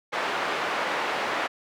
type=band-pass noise; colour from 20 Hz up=pink; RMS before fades=-28 dBFS; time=0.12-1.48 s; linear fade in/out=20 ms; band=580 to 2300 Hz; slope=12 dB/octave; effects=none